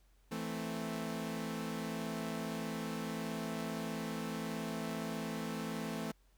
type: chord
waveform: sawtooth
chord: A minor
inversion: second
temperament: equal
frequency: 164.81 / 220 / 261.6 Hz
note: E3 / A3 / C4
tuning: 0 / 0 / 0 cents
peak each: -39 / -36 / -40 dBFS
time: 0.31-6.12 s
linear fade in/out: 10 ms
effects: added 46 Hz sine -65 dBFS peak until 6.37 s + pink hiss -74 dBFS RMS until 6.37 s